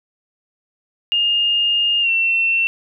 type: tone with pitch glide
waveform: sine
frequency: 2830 to 2701 Hz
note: F7 to E7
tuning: +22 to +42 cents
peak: -14 dBFS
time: 1.12-2.67 s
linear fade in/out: 0 ms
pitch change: -80 cents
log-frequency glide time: 2.01-2.1 s
effects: none